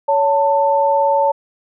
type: tone pair together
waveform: sine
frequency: 561.3 / 891 Hz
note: C#5 / A5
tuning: +22 / +22 cents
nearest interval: minor sixth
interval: 800 cents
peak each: -15 / -14 dBFS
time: 0.08-1.32 s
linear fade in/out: 10 ms
effects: none